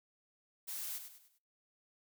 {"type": "noise with echo", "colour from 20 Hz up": "blue", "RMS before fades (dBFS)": -42, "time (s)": [0.67, 0.99], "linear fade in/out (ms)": 20, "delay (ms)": 100, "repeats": 4, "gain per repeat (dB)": -8, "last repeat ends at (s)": 1.39, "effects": ["noise-tail reverb RT60 0.4 s tail -24 dB re dry"]}